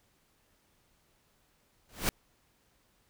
pink noise with exponential growth, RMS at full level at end -25 dBFS, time 1.89-2.09 s, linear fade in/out 0 ms, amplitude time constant 43 ms, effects pink hiss -70 dBFS RMS until 3.09 s

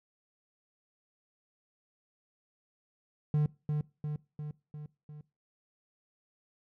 triangle tone with echo, 149.9 Hz, D3, 36 cents sharp, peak -22 dBFS, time 3.34-3.46 s, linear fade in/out 2 ms, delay 350 ms, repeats 5, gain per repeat -4 dB, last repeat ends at 5.21 s, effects noise-tail reverb RT60 0.3 s tail -21 dB re dry

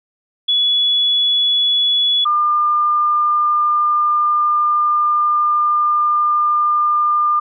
sine tone pair in turn, 3400 / 1202.1 Hz, G#7 / D6, +40 / +40 cents, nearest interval octave + tritone, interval 1800 cents, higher first, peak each -12 dBFS, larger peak neither, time 0.48-2.25 / 2.25-7.4 s, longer second, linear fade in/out 10 ms, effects none

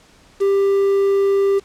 triangle tone with quantisation, 395.1 Hz, G4, 14 cents sharp, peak -11 dBFS, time 0.4-1.6 s, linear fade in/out 20 ms, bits 6, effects pink hiss -50 dBFS RMS until 1.64 s + low-pass 8000 Hz 12 dB/octave

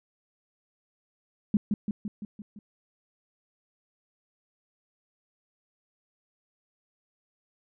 sine tone with echo, 207.7 Hz, G#3, in tune, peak -18 dBFS, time 1.54-1.57 s, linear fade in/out 2 ms, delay 170 ms, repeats 6, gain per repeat -4 dB, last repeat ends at 2.59 s, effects none

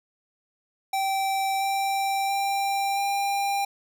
square tone with pitch steps, 777 / 783.8 / 790.6 / 797.5 Hz, G5 / G5 / G5 / G5, -16 / 0 / +15 / +30 cents, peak -24 dBFS, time 0.93-3.65 s, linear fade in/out 5 ms, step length 680 ms, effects none

